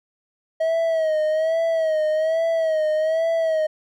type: tone with vibrato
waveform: triangle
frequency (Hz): 638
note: D#5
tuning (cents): +43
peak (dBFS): -16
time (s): 0.6-3.67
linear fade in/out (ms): 10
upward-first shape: sine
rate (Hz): 1.2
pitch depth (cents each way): 62
effects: none